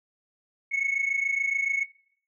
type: tone pair together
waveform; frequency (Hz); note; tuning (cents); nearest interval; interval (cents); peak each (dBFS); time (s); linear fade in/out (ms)
sine; 2192 / 2219; C#7 / C#7; -20 / +1; unison; 21; -25 / -27; 0.71-1.85; 20
effects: noise-tail reverb RT60 0.6 s tail -20 dB re dry + tanh soft clip ceiling -20 dBFS